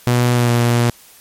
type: tone with pitch glide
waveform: sawtooth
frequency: 122.2 to 119.34 Hz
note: B2 to A#2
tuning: -18 to +41 cents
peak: -8 dBFS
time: 0.07-0.9 s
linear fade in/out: 0 ms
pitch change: -41 cents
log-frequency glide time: 0.33-0.5 s
effects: white hiss -45 dBFS RMS until 1.2 s + MP3 64 kbps